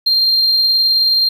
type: tone with tremolo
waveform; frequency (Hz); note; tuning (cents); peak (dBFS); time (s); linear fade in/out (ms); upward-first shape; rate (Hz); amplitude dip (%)
triangle; 4186; C8; 0; -7; 0.06-1.29; 10; sine; 19; 25
effects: tanh soft clip ceiling -6 dBFS + 8-bit